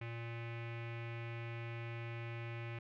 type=tone with low-pass filter; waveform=square; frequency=116.54 Hz; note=A#2; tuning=in tune; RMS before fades=-44 dBFS; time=0.01-2.79 s; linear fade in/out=5 ms; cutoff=2400 Hz; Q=4.3; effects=none